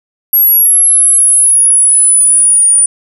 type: exponential sweep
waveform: sine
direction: down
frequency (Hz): 11560 to 9400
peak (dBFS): -4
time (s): 0.33-2.86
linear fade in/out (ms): 5
effects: none